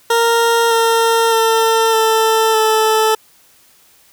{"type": "tone with pitch steps", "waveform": "20% pulse", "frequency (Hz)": [463.8, 457.2, 450.6, 444.1, 437.8], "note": ["A#4", "A#4", "A4", "A4", "A4"], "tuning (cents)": [-9, -34, 41, 16, -9], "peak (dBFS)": -6, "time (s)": [0.1, 3.15], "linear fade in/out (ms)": 5, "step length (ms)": 610, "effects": ["white hiss -50 dBFS RMS until 4.12 s"]}